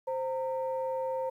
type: tone pair together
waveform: sine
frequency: 523 / 918.6 Hz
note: C5 / A#5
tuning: -1 / -26 cents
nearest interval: minor seventh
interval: 975 cents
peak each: -30 / -35 dBFS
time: 0.07-1.3 s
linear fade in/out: 10 ms
effects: tanh soft clip ceiling -23 dBFS + 11-bit